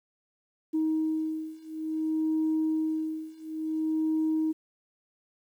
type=beating tone pair; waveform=sine; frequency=314.9 / 315.47 Hz; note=D#4 / D#4; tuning=+21 / +24 cents; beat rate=0.57 Hz; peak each=-29 / -28 dBFS; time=0.73-4.53 s; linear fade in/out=20 ms; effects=tanh soft clip ceiling -20 dBFS + 10-bit